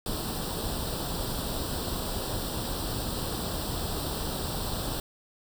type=noise with comb filter; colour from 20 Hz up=pink; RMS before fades=-32 dBFS; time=0.06-5 s; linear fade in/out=2 ms; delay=0.23 ms; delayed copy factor=+0.8; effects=none